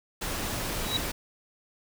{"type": "noise", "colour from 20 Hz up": "pink", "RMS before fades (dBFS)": -32, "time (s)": [0.21, 1.12], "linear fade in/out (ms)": 10}
{"type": "tone with exponential growth", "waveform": "sine", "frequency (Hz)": 3877, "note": "B7", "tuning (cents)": -33, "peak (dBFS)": -22, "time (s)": [0.78, 0.97], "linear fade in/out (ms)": 5, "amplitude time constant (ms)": 41}
{"effects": []}